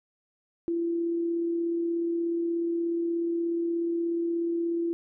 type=tone with amplitude modulation; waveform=sine; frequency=338.1 Hz; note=E4; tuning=44 cents sharp; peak=-24 dBFS; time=0.68-4.93 s; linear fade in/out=0 ms; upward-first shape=sine; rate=36.7 Hz; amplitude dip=25%; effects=none